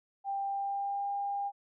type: tone with pitch glide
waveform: sine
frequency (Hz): 791 to 803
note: G5 to G5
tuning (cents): +15 to +41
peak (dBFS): -31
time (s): 0.24-1.52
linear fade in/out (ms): 50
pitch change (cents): +26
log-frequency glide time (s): 0.44-1.09
effects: none